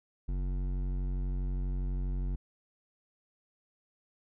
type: tone with hard clipping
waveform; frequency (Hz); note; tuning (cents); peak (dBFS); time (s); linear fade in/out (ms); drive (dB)
sine; 46.17; F#1; -3; -32; 0.28-2.36; 10; 12
effects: none